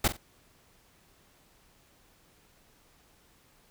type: noise with echo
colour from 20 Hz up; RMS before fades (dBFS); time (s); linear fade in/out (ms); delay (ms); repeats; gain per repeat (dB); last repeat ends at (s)
pink; -24; 0.04-0.08; 5; 45; 2; -12; 0.17
effects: pink hiss -63 dBFS RMS until 3.7 s